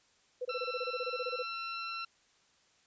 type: tone bursts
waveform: sine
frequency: 500 Hz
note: B4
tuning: 21 cents sharp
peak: -33 dBFS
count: 16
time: 0.41-1.427 s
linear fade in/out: 10 ms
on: 42 ms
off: 23 ms
type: tone with pitch glide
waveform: 20% pulse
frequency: 1342 to 1352.1 Hz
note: E6 to E6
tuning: +31 to +44 cents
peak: -32 dBFS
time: 0.49-2.05 s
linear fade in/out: 5 ms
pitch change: +13 cents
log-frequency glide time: 0.6-1.91 s
effects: white hiss -68 dBFS RMS until 2.86 s + resampled to 16000 Hz